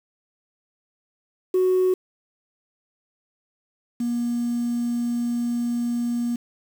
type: tone pair in turn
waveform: sine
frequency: 370 / 238.5 Hz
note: F#4 / A#3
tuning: 0 / +40 cents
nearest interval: minor sixth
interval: 760 cents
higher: first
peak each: -15 / -21 dBFS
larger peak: first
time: 1.54-1.94 / 4-6.36 s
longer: second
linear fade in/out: 5 ms
effects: tanh soft clip ceiling -13 dBFS + 7-bit